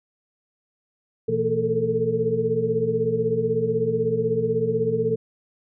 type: tone cluster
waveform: sine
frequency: 121.6 / 167.5 / 226.6 / 432.9 / 449 Hz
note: B2 / E3 / A#3 / A4 / A4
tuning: -26 / +28 / -49 / -28 / +35 cents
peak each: -30 / -31 / -31 / -26 / -22 dBFS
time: 1.28-5.16 s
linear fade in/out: 10 ms
effects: none